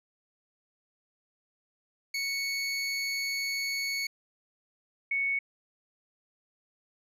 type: tone pair in turn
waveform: 25% pulse / sine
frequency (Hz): 2217 / 2217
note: C#7 / C#7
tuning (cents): 0 / 0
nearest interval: unison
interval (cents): 0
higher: neither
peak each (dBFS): -26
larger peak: neither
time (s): 2.14-4.07 / 5.11-5.39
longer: first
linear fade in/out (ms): 5
effects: low-pass 12000 Hz 12 dB/octave